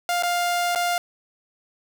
sawtooth tone with dropouts, 702 Hz, F5, 9 cents sharp, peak -17 dBFS, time 0.09-0.98 s, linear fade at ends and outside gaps 1 ms, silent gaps 0.225-0.233 / 0.75-0.758 s, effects none

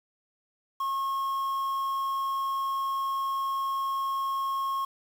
triangle tone with quantisation, 1085 Hz, C#6, 37 cents flat, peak -25 dBFS, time 0.8-4.85 s, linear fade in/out 5 ms, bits 8, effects none

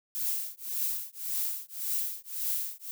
violet noise with tremolo, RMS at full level -29 dBFS, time 0.15-2.91 s, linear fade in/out 0 ms, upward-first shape triangle, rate 1.8 Hz, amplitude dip 100%, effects none

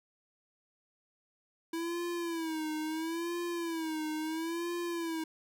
square tone with vibrato, 327.4 Hz, E4, 12 cents flat, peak -34 dBFS, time 1.73-5.24 s, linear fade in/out 5 ms, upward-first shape sine, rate 0.74 Hz, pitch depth 100 cents each way, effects none

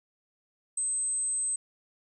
sine tone, 8220 Hz, C9, 32 cents flat, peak -27 dBFS, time 0.77-1.56 s, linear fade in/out 5 ms, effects none

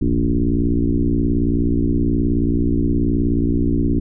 sine tone with frequency modulation, 155.7 Hz, D#3, 2 cents sharp, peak -14 dBFS, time 0.01-4 s, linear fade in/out 10 ms, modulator 58.9 Hz, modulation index 3, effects none

